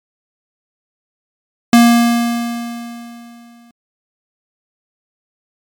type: tone with exponential decay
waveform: square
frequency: 235.7 Hz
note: A#3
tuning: 19 cents sharp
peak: -4 dBFS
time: 1.73-3.71 s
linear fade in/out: 2 ms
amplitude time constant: 430 ms
effects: MP3 96 kbps

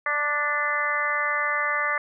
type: harmonic tone with a mistuned harmonic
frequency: 293.7 Hz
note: D4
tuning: in tune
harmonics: 2 / 3 / 4 / 5 / 6 / 7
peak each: -33 / -36 / -27 / -32 / -27 / -28 dBFS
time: 0.06-1.98 s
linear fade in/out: 2 ms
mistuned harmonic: 7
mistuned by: -18 cents
effects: none

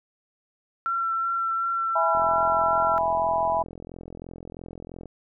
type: tone with vibrato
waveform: sine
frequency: 1353 Hz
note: E6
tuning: 45 cents sharp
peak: -23 dBFS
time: 0.86-2.98 s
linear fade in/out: 0 ms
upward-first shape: sine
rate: 2.7 Hz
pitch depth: 13 cents each way
type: chord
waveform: sine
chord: E major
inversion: none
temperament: equal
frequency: 659.3 / 830.6 / 987.8 Hz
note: E5 / G#5 / B5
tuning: 0 / 0 / 0 cents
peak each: -25 / -26 / -25 dBFS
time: 1.95-3.63 s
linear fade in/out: 10 ms
type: click train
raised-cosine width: 2 ms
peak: -26 dBFS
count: 126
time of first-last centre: 2.15-5.057 s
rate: 43 Hz
effects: none

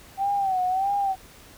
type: tone with vibrato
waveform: sine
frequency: 768 Hz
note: G5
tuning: 36 cents flat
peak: -21 dBFS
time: 0.17-1.16 s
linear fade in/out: 50 ms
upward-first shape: sine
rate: 1.6 Hz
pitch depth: 88 cents each way
effects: pink hiss -49 dBFS RMS until 1.57 s

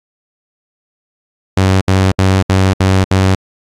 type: tone bursts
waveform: sawtooth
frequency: 95 Hz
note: F#2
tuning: 46 cents sharp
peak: -4 dBFS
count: 6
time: 1.57-3.35 s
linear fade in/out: 5 ms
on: 240 ms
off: 68 ms
effects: low-pass 8000 Hz 12 dB/octave + AAC 64 kbps

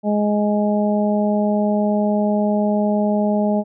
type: harmonic tone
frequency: 208.5 Hz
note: G#3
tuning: 7 cents sharp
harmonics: 1 / 2 / 3 / 4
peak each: -17 / -25 / -21 / -27 dBFS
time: 0.03-3.64 s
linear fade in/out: 50 ms
effects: none

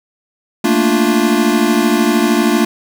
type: chord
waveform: square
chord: Bb major seventh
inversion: third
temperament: equal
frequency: 220 / 233.1 / 293.7 / 349.2 Hz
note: A3 / Bb3 / D4 / F4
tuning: 0 / 0 / 0 / 0 cents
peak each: -17 dBFS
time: 0.64-2.65 s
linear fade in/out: 5 ms
effects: none

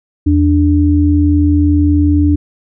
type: tone pair together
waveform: sine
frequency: 82.77 / 293.7 Hz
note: E2 / D4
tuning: +8 / 0 cents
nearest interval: octave + minor seventh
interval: 2192 cents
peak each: -10 dBFS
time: 0.26-2.36 s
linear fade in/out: 10 ms
effects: none

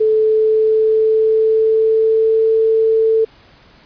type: tone with pitch glide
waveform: sine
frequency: 435.6 to 444.5 Hz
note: A4 to A4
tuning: -17 to +18 cents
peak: -10 dBFS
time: 0-3.25 s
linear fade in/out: 10 ms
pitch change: +35 cents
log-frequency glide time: 0.22-2.49 s
effects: pink hiss -47 dBFS RMS until 3.85 s + resampled to 11025 Hz

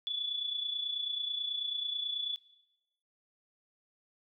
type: tone with amplitude modulation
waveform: sine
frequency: 3441 Hz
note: A7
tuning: 39 cents flat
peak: -30 dBFS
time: 0.07-2.36 s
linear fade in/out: 0 ms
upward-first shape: sine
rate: 29.2 Hz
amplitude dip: 60%
effects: noise-tail reverb RT60 0.9 s tail -18 dB re dry

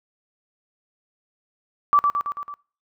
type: tone with echo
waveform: sine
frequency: 1160 Hz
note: D6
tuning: 22 cents flat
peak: -12 dBFS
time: 1.93-1.99 s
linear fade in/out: 0 ms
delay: 110 ms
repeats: 5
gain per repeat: -4 dB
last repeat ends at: 2.54 s
effects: noise-tail reverb RT60 0.4 s tail -23 dB re dry

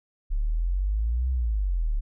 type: exponential two-way sweep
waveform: sine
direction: up then down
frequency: 34.39 to 65.41 to 34.39 Hz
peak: -22 dBFS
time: 0.3-2.01 s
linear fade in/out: 20 ms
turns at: 1.31 s
effects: none

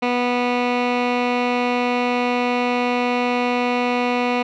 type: tone with low-pass filter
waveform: 15% pulse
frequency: 245.3 Hz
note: B3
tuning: 12 cents flat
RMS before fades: -20 dBFS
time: 0.02-4.43 s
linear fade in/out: 10 ms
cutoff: 2800 Hz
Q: 1.6
effects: none

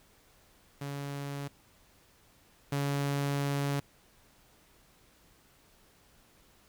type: tone pair in turn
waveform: sawtooth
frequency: 141.3 / 141.3 Hz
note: C#3 / C#3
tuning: +34 / +34 cents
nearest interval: unison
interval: 0 cents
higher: neither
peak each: -32 / -25 dBFS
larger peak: second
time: 0.81-1.48 / 2.72-3.8 s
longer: second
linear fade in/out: 5 ms
effects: pink hiss -63 dBFS RMS until 6.68 s

